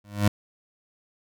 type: tone with exponential growth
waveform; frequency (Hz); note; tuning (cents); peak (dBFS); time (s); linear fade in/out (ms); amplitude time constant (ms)
25% pulse; 102.8; G#2; -17; -11; 0.04-0.28; 5; 52
effects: none